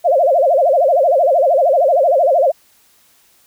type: tone with vibrato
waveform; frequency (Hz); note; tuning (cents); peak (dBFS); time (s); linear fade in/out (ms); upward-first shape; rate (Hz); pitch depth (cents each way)
sine; 609; D#5; -37; -9; 0.04-2.52; 20; sine; 13; 270
effects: white hiss -53 dBFS RMS until 3.46 s